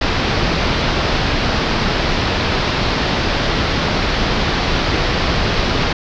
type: low-pass noise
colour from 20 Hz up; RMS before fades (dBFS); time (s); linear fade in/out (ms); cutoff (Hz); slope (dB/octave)
pink; -17; 0.01-5.93; 5; 5200; 48
effects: none